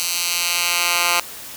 10% pulse tone with high-pass filter sweep, 174 Hz, F3, 6 cents flat, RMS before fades -20 dBFS, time 0-1.2 s, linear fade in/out 0 ms, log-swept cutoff 4500 to 1400 Hz, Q 0.85, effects white hiss -35 dBFS RMS until 1.56 s

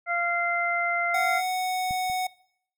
harmonic tone, 692 Hz, F5, 16 cents flat, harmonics 1 / 2 / 3, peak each -28 / -28 / -28 dBFS, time 0.06-1.42 s, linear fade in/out 50 ms
square tone, 740 Hz, F#5, in tune, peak -26 dBFS, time 1.14-2.27 s, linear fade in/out 5 ms
clicks, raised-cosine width 5 ms, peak -26 / -33 dBFS, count 2, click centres 1.909 / 2.099 s
effects noise-tail reverb RT60 0.7 s tail -22 dB re dry

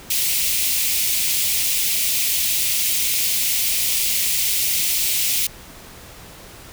white high-pass noise, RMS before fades -20 dBFS, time 0.1-5.47 s, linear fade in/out 5 ms, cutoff 2100 Hz, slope 48 dB/octave, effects pink hiss -41 dBFS RMS until 6.72 s

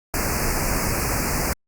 pink band-stop noise, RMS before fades -23 dBFS, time 0.14-1.53 s, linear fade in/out 0 ms, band 2600 to 4600 Hz, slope 96 dB/octave, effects Opus 48 kbps

